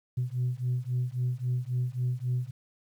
sine beating tone pair, 123.1 / 126.8 Hz, B2 / B2, -5 / +46 cents, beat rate 3.7 Hz, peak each -29 dBFS, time 0.17-2.51 s, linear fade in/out 10 ms, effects tanh soft clip ceiling -22 dBFS + 10-bit

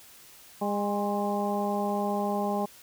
harmonic tone with a mistuned harmonic, 203.6 Hz, G#3, 34 cents flat, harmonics 1 / 2 / 3 / 4 / 5, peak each -30 / -33 / -33 / -31 / -37 dBFS, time 0.61-2.66 s, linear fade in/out 10 ms, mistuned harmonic 5, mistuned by +56 cents, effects white hiss -52 dBFS RMS until 2.82 s

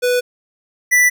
square tone pair in turn, 493.9 / 1975.6 Hz, B4 / B6, 0 / 0 cents, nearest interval 2 octaves, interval 2400 cents, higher second, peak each -14 / -10 dBFS, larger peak second, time 0.02-0.21 / 0.91-1.1 s, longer neither, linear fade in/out 20 ms, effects none

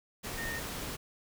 sine tone in noise, 1838 Hz, A#6, 25 cents flat, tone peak -37 dBFS, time 0.37-0.6 s, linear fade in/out 20 ms, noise pink, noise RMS -39 dBFS, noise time 0.23-0.97 s, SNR -1 dB, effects none

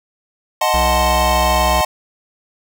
square chord, D# diminished seventh, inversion none, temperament equal, 622.3 / 740 / 880 / 1046.5 Hz, D#5 / F#5 / A5 / C6, 0 / 0 / 0 / 0 cents, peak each -20 dBFS, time 0.61-1.85 s, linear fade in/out 5 ms
square tone with vibrato, 63.3 Hz, B1, 43 cents sharp, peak -19 dBFS, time 0.74-1.81 s, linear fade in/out 0 ms, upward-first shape sine, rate 8.9 Hz, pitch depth 13 cents each way
effects none

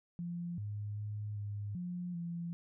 sine tone with pitch steps, 172.9 / 103.8 / 104.8 / 102.7 / 177.5 / 170.7 Hz, F3 / G#2 / G#2 / G#2 / F3 / F3, -17 / 0 / +16 / -19 / +28 / -39 cents, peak -37 dBFS, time 0.19-2.53 s, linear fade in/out 0 ms, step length 390 ms, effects none

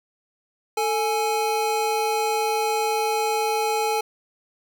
square tone pair together, 443 / 837 Hz, A4 / G#5, +12 / +13 cents, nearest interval major seventh, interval 1101 cents, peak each -25 / -24 dBFS, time 0.77-4.01 s, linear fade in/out 5 ms, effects none

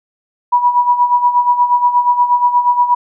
sine tone with tremolo, 974 Hz, B5, 24 cents flat, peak -6 dBFS, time 0.52-2.95 s, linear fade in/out 10 ms, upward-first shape sine, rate 8.4 Hz, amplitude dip 70%, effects none

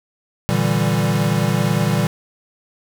square chord, E half-diminished seventh, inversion second, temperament equal, 116.54 / 146.83 / 164.81 / 196 Hz, Bb2 / D3 / E3 / G3, 0 / 0 / 0 / 0 cents, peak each -22 dBFS, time 0.49-2.07 s, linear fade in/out 0 ms, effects none

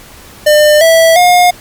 square tone with pitch steps, 601 / 655.4 / 714.7 Hz, D5 / E5 / F5, +40 / -10 / +40 cents, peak -4 dBFS, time 0.46-1.51 s, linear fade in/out 10 ms, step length 350 ms, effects pink hiss -35 dBFS RMS until 1.6 s + MP3 96 kbps

